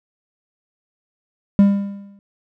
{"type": "tone with exponential decay", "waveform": "triangle", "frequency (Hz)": 200, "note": "G3", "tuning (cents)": 35, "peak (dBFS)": -4, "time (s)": [1.59, 2.19], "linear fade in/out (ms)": 0, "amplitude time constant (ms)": 130, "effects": []}